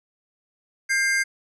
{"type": "tone pair together", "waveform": "square", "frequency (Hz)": [1601, 2100], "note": ["G6", "C7"], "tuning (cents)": [36, 6], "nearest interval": "perfect fourth", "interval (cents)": 470, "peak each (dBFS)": -23, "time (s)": [0.89, 1.24], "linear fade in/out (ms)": 20, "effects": ["low-pass 11000 Hz 12 dB/octave"]}